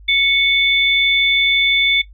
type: tone pair together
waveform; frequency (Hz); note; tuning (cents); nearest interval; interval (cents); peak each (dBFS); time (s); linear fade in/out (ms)
sine; 2217 / 3519; C#7 / A7; 0 / 0; minor sixth; 800; -14; 0.08-2.02; 10
effects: noise-tail reverb RT60 0.1 s tail -17 dB re dry + added 50 Hz sine -38 dBFS peak until 2.13 s